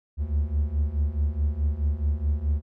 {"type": "beating tone pair", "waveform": "triangle", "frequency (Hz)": [70.6, 75.3], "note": ["C#2", "D2"], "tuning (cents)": [32, 44], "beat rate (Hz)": 4.7, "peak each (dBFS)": [-25, -22], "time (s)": [0.17, 2.62], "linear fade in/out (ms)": 50, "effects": []}